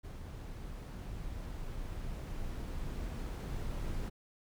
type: noise with level ramp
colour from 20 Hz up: brown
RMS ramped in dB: -44 to -37 dBFS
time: 0.03-4.1 s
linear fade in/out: 20 ms
effects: none